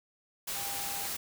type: tone in noise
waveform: sine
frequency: 799 Hz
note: G5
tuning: 33 cents sharp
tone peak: -42 dBFS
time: 0.55-1.07 s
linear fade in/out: 10 ms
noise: white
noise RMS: -36 dBFS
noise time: 0.47-1.17 s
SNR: -9 dB
effects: none